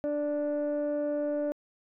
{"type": "tone pair together", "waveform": "sine", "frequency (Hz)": [294, 587.5], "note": ["D4", "D5"], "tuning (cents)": [2, 1], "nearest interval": "octave", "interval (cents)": 1199, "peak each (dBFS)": [-30, -27], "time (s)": [0.04, 1.52], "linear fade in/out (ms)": 0, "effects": ["tanh soft clip ceiling -24 dBFS"]}